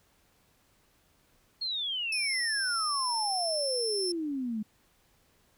sine exponential sweep, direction down, 4338 to 207.7 Hz, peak -30 dBFS, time 1.61-4.63 s, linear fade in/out 10 ms
35% pulse tone, 5340 Hz, E8, 22 cents sharp, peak -28 dBFS, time 2.12-4.12 s, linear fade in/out 5 ms
effects pink hiss -67 dBFS RMS until 5.57 s

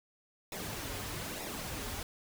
pink noise with flanger, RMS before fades -40 dBFS, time 0.52-2.03 s, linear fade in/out 2 ms, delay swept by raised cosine 0.65 to 6.15 ms, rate 1.1 Hz, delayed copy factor -0.6, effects none

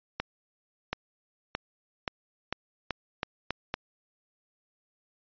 accelerating click train, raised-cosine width 0.3 ms, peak -13 dBFS, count 9, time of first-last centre 0.2-3.741 s, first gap 730 ms, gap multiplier 0.85, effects resampled to 11025 Hz

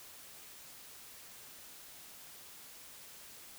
silence, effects white hiss -53 dBFS RMS until 3.58 s

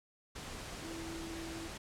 sine tone in noise, 329.6 Hz, E4, in tune, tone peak -43 dBFS, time 0.84-1.68 s, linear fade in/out 10 ms, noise pink, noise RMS -45 dBFS, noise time 0.35-1.78 s, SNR -1 dB, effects low-pass 9000 Hz 12 dB/octave

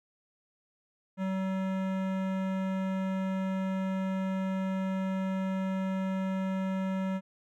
sine tone with hard clipping, 190 Hz, F#3, 46 cents sharp, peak -31 dBFS, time 1.17-7.21 s, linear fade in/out 50 ms, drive 18 dB, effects none

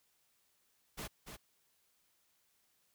pink noise with echo, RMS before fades -43 dBFS, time 0.97-1.08 s, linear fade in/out 20 ms, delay 290 ms, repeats 1, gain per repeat -6 dB, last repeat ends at 1.37 s, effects white hiss -75 dBFS RMS until 2.94 s

